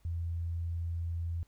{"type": "tone", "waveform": "sine", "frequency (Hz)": 84.4, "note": "E2", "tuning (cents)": 41, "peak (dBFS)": -32, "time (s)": [0.05, 1.43], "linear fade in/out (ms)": 0, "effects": ["added 50 Hz sine -65 dBFS peak until 1.47 s", "pink hiss -71 dBFS RMS until 1.47 s"]}